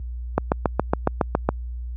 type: click train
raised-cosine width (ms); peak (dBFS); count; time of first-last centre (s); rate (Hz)
1; -3; 9; 0.38-1.49; 7.21
effects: added 60 Hz sine -22 dBFS peak until 1.96 s + high-pass 80 Hz 12 dB/octave